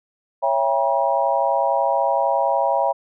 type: chord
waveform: sine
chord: C# diminished seventh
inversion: none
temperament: just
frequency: 554.4 / 665.2 / 798.3 / 957.9 Hz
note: C#5 / E5 / G5 / Bb5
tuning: 0 / +16 / +31 / +47 cents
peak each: -22 dBFS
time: 0.42-2.93 s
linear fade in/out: 20 ms
effects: none